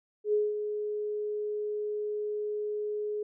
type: tone with ADSR envelope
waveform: sine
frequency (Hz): 420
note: G#4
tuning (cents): +19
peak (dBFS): -22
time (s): 0.24-3.23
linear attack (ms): 92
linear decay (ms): 200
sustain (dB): -8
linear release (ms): 4
effects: none